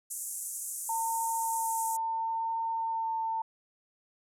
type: band-pass noise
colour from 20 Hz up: white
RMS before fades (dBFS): -38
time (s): 0.1-1.97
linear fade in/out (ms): 10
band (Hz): 6700 to 12000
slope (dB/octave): 48
type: tone with vibrato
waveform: sine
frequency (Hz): 903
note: A5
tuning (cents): +45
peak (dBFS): -29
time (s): 0.89-3.42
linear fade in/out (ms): 5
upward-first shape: triangle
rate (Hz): 0.73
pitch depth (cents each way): 10
effects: none